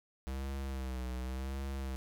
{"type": "tone with vibrato", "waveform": "square", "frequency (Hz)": 65.41, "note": "C2", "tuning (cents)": 0, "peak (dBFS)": -37, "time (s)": [0.27, 1.96], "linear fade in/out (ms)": 0, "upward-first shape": "sine", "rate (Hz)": 0.9, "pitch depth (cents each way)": 69, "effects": []}